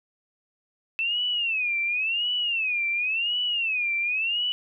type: tone with vibrato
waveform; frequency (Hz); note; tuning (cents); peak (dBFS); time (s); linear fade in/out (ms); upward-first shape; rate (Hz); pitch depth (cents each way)
sine; 2637; E7; 0; -23; 0.99-4.52; 0; sine; 0.93; 200
effects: none

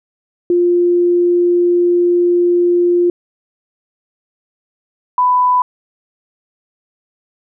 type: tone pair in turn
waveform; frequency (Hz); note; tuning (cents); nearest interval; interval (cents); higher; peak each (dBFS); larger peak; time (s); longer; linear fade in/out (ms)
sine; 350.6 / 996; F4 / B5; +7 / +14; octave + tritone; 1807; second; -9; neither; 0.5-3.1 / 5.18-5.62; first; 2
effects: none

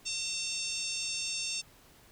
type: harmonic tone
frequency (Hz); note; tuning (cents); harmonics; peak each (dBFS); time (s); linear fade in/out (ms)
904; A5; +47; 3 / 4 / 5 / 6 / 7 / 8 / 9; -39 / -41 / -43 / -38 / -40 / -44 / -43; 0.05-1.62; 20
effects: pink hiss -59 dBFS RMS until 2.11 s

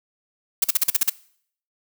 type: noise bursts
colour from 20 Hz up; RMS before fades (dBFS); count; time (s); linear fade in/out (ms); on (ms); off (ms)
blue; -17; 8; 0.62-1.097; 5; 22; 43
effects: noise-tail reverb RT60 0.6 s tail -21 dB re dry

